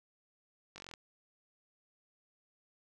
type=slowing click train; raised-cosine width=0.2 ms; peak=-30 dBFS; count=9; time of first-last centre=0.76-0.938 s; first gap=20 ms; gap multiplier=1.03; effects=none